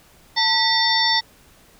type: harmonic tone with a mistuned harmonic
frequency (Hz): 899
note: A5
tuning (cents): +37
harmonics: 1 / 2 / 4 / 5 / 6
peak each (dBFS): -22 / -22 / -22 / -22 / -23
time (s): 0.36-1.21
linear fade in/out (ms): 20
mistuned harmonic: 2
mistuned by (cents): +140
effects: pink hiss -52 dBFS RMS until 1.79 s